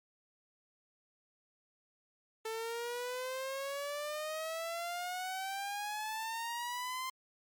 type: exponential sweep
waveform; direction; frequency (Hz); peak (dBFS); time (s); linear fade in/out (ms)
sawtooth; up; 441 to 1046.5; -33; 2.45-7.1; 5
effects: MP3 96 kbps